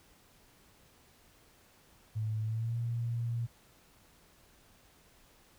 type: tone with pitch glide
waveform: sine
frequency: 109 to 117.5 Hz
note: A2 to A#2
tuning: -16 to +14 cents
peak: -31 dBFS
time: 2.15-3.47 s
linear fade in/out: 20 ms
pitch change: +130 cents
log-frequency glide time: 2.43-2.77 s
effects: pink hiss -63 dBFS RMS until 5.58 s